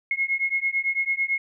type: beating tone pair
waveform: sine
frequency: 2161 / 2170 Hz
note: C#7 / C#7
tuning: -45 / -37 cents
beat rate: 9 Hz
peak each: -25 dBFS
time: 0.11-1.38 s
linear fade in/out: 2 ms
effects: none